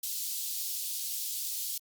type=high-pass noise; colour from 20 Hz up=white; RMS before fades=-35 dBFS; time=0.03-1.78 s; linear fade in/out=5 ms; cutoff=3600 Hz; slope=24 dB/octave; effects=Opus 48 kbps